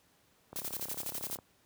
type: click train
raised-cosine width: 1 ms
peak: -31 dBFS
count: 30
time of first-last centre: 0.53-1.388 s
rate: 33.8 Hz
type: noise with tremolo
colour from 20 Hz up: blue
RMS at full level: -37 dBFS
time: 0.56-1.37 s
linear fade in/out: 0 ms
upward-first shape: square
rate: 12 Hz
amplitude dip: 70%
effects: pink hiss -68 dBFS RMS until 1.65 s + high-pass 80 Hz 12 dB/octave